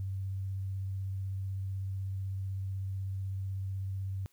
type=tone with vibrato; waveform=sine; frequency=96.3 Hz; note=G2; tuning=30 cents flat; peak=-33 dBFS; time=0-4.26 s; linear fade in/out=0 ms; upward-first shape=triangle; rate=16 Hz; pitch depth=18 cents each way; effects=white hiss -70 dBFS RMS until 4.32 s